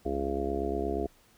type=harmonic tone; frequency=68.5 Hz; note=C#2; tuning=20 cents flat; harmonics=1 / 3 / 4 / 5 / 6 / 7 / 8 / 9 / 10; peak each=-36 / -40 / -37 / -35 / -33 / -43 / -46 / -47 / -36 dBFS; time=0.05-1.07 s; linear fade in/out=10 ms; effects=pink hiss -62 dBFS RMS until 1.37 s